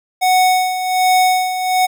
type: tone with tremolo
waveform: square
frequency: 740 Hz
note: F#5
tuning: in tune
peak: -10 dBFS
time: 0.21-1.87 s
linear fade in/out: 20 ms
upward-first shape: sine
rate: 1.3 Hz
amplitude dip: 65%
effects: none